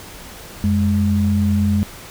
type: tone pair together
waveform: sine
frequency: 91 / 206.3 Hz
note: F#2 / G#3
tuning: -28 / -11 cents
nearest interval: octave + major second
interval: 1417 cents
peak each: -17 / -16 dBFS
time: 0.64-1.83 s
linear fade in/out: 0 ms
effects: pink hiss -37 dBFS RMS until 2.1 s